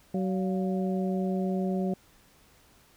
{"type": "harmonic tone with a mistuned harmonic", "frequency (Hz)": 188.3, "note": "F#3", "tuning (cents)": 31, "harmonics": [1, 2, 3, 4], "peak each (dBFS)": [-27, -33, -37, -39], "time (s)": [0.14, 1.94], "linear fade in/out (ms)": 5, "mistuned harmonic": 4, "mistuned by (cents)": -110, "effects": ["pink hiss -60 dBFS RMS until 2.96 s"]}